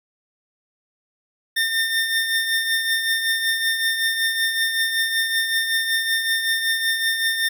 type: tone with tremolo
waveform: 25% pulse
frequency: 1811 Hz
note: A6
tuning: 49 cents sharp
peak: -13 dBFS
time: 1.56-7.49 s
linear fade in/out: 10 ms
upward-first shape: triangle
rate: 5.3 Hz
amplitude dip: 55%
effects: none